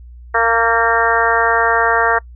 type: harmonic tone with a mistuned harmonic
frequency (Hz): 230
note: A#3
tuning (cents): -23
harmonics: 2 / 3 / 4 / 5 / 6 / 7 / 8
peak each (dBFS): -19 / -19 / -19 / -19 / -19 / -19 / -19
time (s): 0.34-2.19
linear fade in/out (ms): 10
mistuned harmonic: 7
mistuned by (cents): -20
effects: noise-tail reverb RT60 0.1 s tail -25 dB re dry + added 60 Hz sine -34 dBFS peak until 2.35 s